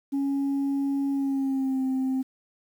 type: tone with pitch glide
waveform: sine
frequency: 277.2 to 262.4 Hz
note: C#4 to C4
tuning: 0 to +5 cents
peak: -21 dBFS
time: 0.12-2.23 s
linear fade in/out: 20 ms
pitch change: -95 cents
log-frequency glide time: 1.11-1.83 s
effects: tanh soft clip ceiling -22 dBFS + 9-bit